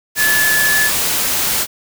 sine tone in noise, 1724 Hz, A6, 36 cents flat, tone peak -13 dBFS, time 0.16-0.91 s, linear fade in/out 50 ms, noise white, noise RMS -17 dBFS, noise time 0.15-1.67 s, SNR +1 dB, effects none

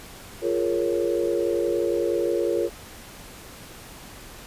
sine chord, Bb minor seventh, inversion second, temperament equal, 349.2 / 415.3 / 466.2 / 554.4 Hz, F4 / Ab4 / Bb4 / Db5, 0 / 0 / 0 / 0 cents, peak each -25 / -28 / -26 / -28 dBFS, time 0.41-2.7 s, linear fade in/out 50 ms, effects pink hiss -43 dBFS RMS until 4.46 s + resampled to 32000 Hz

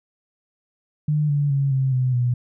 sine tone with pitch steps, 150.3 / 144.34 / 138.62 / 133.13 / 127.86 / 122.79 Hz, D3 / D3 / C#3 / C3 / C3 / B2, +40 / -30 / 0 / +30 / -40 / -10 cents, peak -17 dBFS, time 1.08-2.34 s, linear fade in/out 5 ms, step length 210 ms, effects none

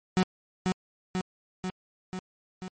35% pulse tone with echo, 185 Hz, F#3, in tune, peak -19 dBFS, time 0.17-0.23 s, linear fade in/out 0 ms, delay 490 ms, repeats 5, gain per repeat -3 dB, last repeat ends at 2.68 s, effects MP3 32 kbps

